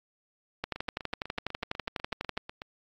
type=two click trains; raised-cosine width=0.3 ms; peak=-15 / -23 dBFS; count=22 / 16; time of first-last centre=0.64-2.376 / 0.76-2.619 s; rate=12.1 / 8.07 Hz; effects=AAC 64 kbps